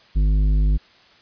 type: tone with tanh clipping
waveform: triangle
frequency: 51 Hz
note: G#1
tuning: 31 cents flat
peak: -16 dBFS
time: 0.15-0.78 s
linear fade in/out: 20 ms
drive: 14 dB
effects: white hiss -52 dBFS RMS until 1.21 s + resampled to 11025 Hz